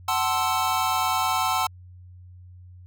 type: chord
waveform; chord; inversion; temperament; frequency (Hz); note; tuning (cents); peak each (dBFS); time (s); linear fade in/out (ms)
square; F# half-diminished seventh; none; equal with one note detuned; 750.3 / 880 / 1046.5 / 1318.5; F#5 / A5 / C6 / E6; +24 / 0 / 0 / 0; -28; 0.08-1.67; 5
effects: added 90 Hz sine -43 dBFS peak until 2.86 s